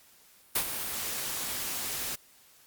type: noise with ADSR envelope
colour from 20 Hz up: white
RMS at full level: -25 dBFS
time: 0.55-2.16 s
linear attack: 8 ms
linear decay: 80 ms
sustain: -9 dB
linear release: 16 ms
effects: white hiss -59 dBFS RMS until 2.66 s + Opus 48 kbps